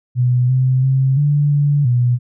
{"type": "tone with pitch steps", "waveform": "sine", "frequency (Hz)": [124.3, 129.4, 133.1, 145.8, 144.6, 122.6], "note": ["B2", "C3", "C3", "D3", "D3", "B2"], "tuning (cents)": [12, -19, 30, -12, -27, -12], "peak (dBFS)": -11, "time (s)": [0.15, 2.19], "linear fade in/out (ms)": 50, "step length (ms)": 340, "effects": []}